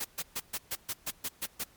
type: noise bursts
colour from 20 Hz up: white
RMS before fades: -34 dBFS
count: 10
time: 0-1.64 s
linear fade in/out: 10 ms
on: 47 ms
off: 130 ms
effects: pink hiss -61 dBFS RMS until 1.76 s + MP3 96 kbps